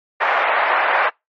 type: band-pass noise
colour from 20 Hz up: pink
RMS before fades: -17 dBFS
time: 0.2-1.1 s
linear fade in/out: 20 ms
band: 650 to 2100 Hz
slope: 24 dB/octave
effects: noise-tail reverb RT60 0.2 s tail -26 dB re dry + MP3 32 kbps